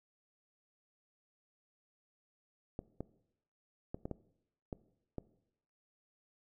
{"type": "clicks", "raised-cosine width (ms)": 2, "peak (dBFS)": -26, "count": 7, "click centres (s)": [2.791, 3.006, 3.945, 4.055, 4.113, 4.728, 5.183], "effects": ["noise-tail reverb RT60 0.8 s tail -19 dB re dry"]}